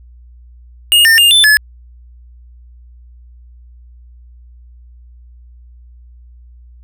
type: tone with pitch steps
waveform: square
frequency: 2853 / 1807 / 2815 / 3524 / 1715 Hz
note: F7 / A6 / F7 / A7 / A6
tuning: +36 / +46 / +13 / +2 / -45 cents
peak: -6 dBFS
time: 0.92-1.57 s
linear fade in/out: 0 ms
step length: 130 ms
effects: added 60 Hz sine -37 dBFS peak until 6.83 s